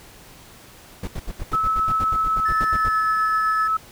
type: noise bursts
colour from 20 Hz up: brown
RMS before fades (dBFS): -27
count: 16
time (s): 1.03-2.89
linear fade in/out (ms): 5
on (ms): 45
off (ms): 76
type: tone with tremolo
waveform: sine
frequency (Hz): 1300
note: E6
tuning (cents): -24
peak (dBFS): -17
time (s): 1.53-3.77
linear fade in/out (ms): 5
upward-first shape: triangle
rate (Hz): 7.8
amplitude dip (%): 25
type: tone with pitch glide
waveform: triangle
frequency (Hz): 1751 to 1729.9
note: A6 to A6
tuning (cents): -9 to -30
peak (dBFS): -24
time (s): 2.45-3.68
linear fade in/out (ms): 10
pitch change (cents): -21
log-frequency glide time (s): 2.73-2.97
effects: pink hiss -46 dBFS RMS until 3.91 s